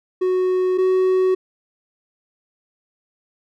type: tone pair in turn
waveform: triangle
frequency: 369 / 373.1 Hz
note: F#4 / F#4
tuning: -5 / +14 cents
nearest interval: unison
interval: 19 cents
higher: second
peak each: -14 / -12 dBFS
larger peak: second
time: 0.21-0.78 / 0.78-1.35 s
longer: neither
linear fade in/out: 10 ms
effects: none